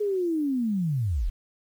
sine linear sweep, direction down, 424.7 to 31.62 Hz, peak -23 dBFS, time 0-1.3 s, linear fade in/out 10 ms, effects 9-bit

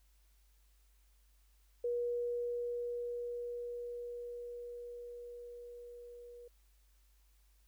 sine tone with level ramp, 480.8 Hz, B4, 46 cents flat, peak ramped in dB -32 to -50 dBFS, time 1.84-6.48 s, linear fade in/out 5 ms, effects added 50 Hz sine -65 dBFS peak until 7.67 s + white hiss -75 dBFS RMS until 7.67 s

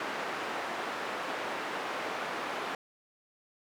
white band-pass noise, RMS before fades -36 dBFS, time 0-2.75 s, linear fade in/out 2 ms, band 300 to 1500 Hz, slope 12 dB/octave, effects none

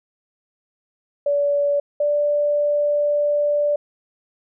sine tone pair in turn, 574 / 586.1 Hz, D5 / D5, -40 / -4 cents, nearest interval unison, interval 36 cents, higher second, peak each -16 dBFS, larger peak neither, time 1.26-1.8 / 2-3.76 s, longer second, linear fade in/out 5 ms, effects none

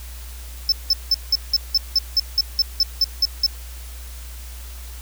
triangle tone bursts, 5274 Hz, E8, in tune, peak -12 dBFS, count 14, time 0.69-3.464 s, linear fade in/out 2 ms, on 31 ms, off 180 ms, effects added 60 Hz sine -33 dBFS peak until 5.01 s + white hiss -42 dBFS RMS until 5.01 s

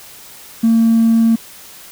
sine tone with hard clipping, 227.2 Hz, A#3, 44 cents flat, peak -9 dBFS, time 0.63-1.36 s, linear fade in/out 10 ms, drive 1 dB, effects white hiss -38 dBFS RMS until 1.91 s

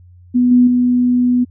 sine tone with level steps, 246.9 Hz, B3, in tune, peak -9 / -6 / -10 dBFS, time 0.34-1.45 s, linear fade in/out 20 ms, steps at 0.51 / 0.67 s, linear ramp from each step 5 ms, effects added 89 Hz sine -40 dBFS peak until 1.5 s

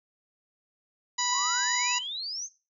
harmonic tone, 984 Hz, B5, 7 cents flat, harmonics 1 / 2 / 3 / 4 / 5 / 6 / 7, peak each -32 / -35 / -39 / -34 / -34 / -38 / -30 dBFS, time 1.18-1.99 s, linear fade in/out 10 ms
sine exponential sweep, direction up, 932.3 to 6580 Hz, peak -32 dBFS, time 1.28-2.49 s, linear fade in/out 50 ms
effects noise-tail reverb RT60 0.3 s tail -17 dB re dry

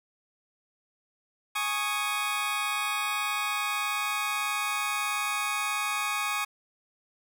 20% pulse chord, Ab suspended fourth, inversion none, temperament just, 830.6 / 1107.5 / 1245.9 Hz, Ab5 / Db6 / Eb6, 0 / -2 / +2 cents, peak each -29 / -27 / -27 dBFS, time 1.55-6.45 s, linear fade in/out 10 ms, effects none

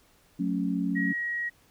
sine chord, F# minor, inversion none, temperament equal with one note detuned, 182.34 / 220 / 277.2 Hz, F#3 / A3 / C#4, -25 / 0 / 0 cents, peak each -29 / -32 / -29 dBFS, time 0.39-1.13 s, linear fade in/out 10 ms
sine tone, 1900 Hz, A#6, 33 cents sharp, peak -28 dBFS, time 0.95-1.5 s, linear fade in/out 20 ms
effects pink hiss -62 dBFS RMS until 1.7 s

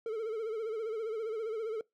triangle tone with vibrato, 443.2 Hz, A4, 13 cents sharp, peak -31 dBFS, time 0.06-1.81 s, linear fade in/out 2 ms, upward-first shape sine, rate 15 Hz, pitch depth 75 cents each way, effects noise-tail reverb RT60 0.2 s tail -24 dB re dry

